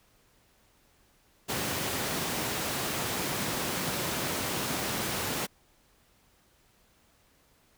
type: high-pass noise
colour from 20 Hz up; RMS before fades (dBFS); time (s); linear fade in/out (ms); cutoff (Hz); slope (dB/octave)
pink; -32; 1.48-5.47; 20; 120; 12
effects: pink hiss -65 dBFS RMS until 7.77 s